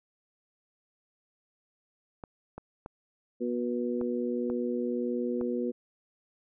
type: clicks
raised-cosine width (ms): 1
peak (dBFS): -26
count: 6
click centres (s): 2.238 / 2.58 / 2.861 / 4.013 / 4.5 / 5.412
type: harmonic tone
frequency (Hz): 121.5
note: B2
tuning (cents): -28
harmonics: 2 / 3 / 4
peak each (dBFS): -31 / -33 / -34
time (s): 3.4-5.72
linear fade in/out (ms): 20
effects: none